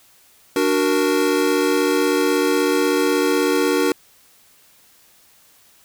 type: chord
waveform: square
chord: D augmented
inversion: none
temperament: equal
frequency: 293.7 / 370 / 466.2 Hz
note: D4 / F#4 / A#4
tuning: 0 / 0 / 0 cents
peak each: -21 dBFS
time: 0.56-3.92 s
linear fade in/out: 2 ms
effects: white hiss -53 dBFS RMS until 5.84 s